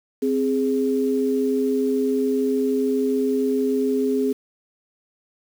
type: tone pair together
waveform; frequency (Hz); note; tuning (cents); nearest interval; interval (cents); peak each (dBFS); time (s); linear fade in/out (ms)
sine; 261.6 / 414.9; C4 / G#4; 0 / -2; minor sixth; 798; -21; 0.22-4.33; 10
effects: 7-bit